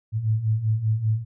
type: beating tone pair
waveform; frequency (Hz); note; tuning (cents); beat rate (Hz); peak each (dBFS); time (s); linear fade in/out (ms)
sine; 106.5 / 111.6; G#2 / A2; +44 / +25; 5.1; -26 / -21; 0.12-1.25; 50
effects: none